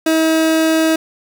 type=tone; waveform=30% pulse; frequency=320.3 Hz; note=E4; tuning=50 cents flat; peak=-9 dBFS; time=0.06-0.96 s; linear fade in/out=5 ms; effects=none